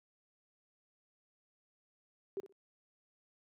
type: tone with echo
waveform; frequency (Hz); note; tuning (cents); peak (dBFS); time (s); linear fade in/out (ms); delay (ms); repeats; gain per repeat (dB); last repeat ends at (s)
sine; 392; G4; 0; -35; 2.37-2.4; 0; 62; 2; -14; 2.524
effects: high-pass 150 Hz 12 dB/octave